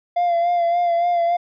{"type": "tone with vibrato", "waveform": "triangle", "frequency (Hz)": 692, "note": "F5", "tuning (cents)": -16, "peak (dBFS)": -13, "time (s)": [0.16, 1.37], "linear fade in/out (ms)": 10, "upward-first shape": "sine", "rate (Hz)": 3.5, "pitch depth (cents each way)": 33, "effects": ["tanh soft clip ceiling -10 dBFS", "resampled to 11025 Hz"]}